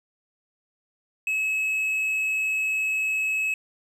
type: tone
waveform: triangle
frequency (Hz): 2577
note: E7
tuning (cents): -40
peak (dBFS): -21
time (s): 1.27-3.54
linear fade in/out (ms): 2
effects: none